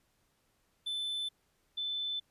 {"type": "tone pair in turn", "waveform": ["triangle", "sine"], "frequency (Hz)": [3520, 3520], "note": ["A7", "A7"], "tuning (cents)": [0, 0], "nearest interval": "unison", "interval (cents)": 0, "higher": "neither", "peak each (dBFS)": [-32, -33], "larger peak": "first", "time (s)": [[0.86, 1.29], [1.77, 2.2]], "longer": "neither", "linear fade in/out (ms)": 10, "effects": ["pink hiss -74 dBFS RMS until 2.3 s", "resampled to 32000 Hz"]}